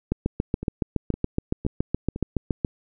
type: two click trains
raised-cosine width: 3 ms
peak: -18 / -9 dBFS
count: 4 / 19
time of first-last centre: 0.63-2.161 / 0.12-2.648 s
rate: 1.96 / 7.12 Hz
effects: none